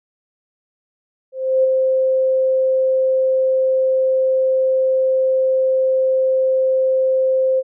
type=tone with ADSR envelope; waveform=sine; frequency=523.3 Hz; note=C5; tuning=in tune; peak=-10 dBFS; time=1.32-7.63 s; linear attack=320 ms; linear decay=14 ms; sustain=-3 dB; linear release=44 ms; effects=none